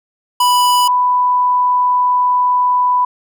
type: tone pair in turn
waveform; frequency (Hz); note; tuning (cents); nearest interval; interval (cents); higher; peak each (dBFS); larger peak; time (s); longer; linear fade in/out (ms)
square / sine; 987.8 / 992.5; B5 / B5; 0 / +8; unison; 8; second; -10; neither; 0.4-0.88 / 0.88-3.05; second; 5
effects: none